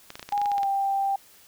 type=clicks; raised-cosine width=0.2 ms; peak=-20 dBFS; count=12; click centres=0.104 / 0.155 / 0.195 / 0.228 / 0.29 / 0.324 / 0.378 / 0.416 / 0.458 / 0.517 / 0.581 / 0.632 s
type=tone with pitch glide; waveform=sine; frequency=817 to 787.8 Hz; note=G#5 to G5; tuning=-29 to +8 cents; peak=-22 dBFS; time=0.32-1.16 s; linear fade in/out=5 ms; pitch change=-63 cents; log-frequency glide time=0.48-0.67 s
effects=white hiss -54 dBFS RMS until 1.47 s